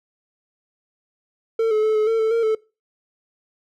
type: tone with pitch steps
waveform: triangle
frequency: 451.3 / 429.7 / 435 / 428.7 / 451 / 441.3 / 460.8 / 437.8 Hz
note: A4 / A4 / A4 / A4 / A4 / A4 / A#4 / A4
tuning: +44 / -41 / -20 / -45 / +43 / +5 / -20 / -9 cents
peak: -14 dBFS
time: 1.59-2.55 s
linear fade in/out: 5 ms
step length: 120 ms
effects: noise-tail reverb RT60 0.3 s tail -23 dB re dry